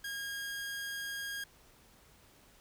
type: tone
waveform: sawtooth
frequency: 1628 Hz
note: G#6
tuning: 35 cents flat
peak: -34 dBFS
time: 0.04-1.44 s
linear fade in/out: 5 ms
effects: pink hiss -62 dBFS RMS until 2.6 s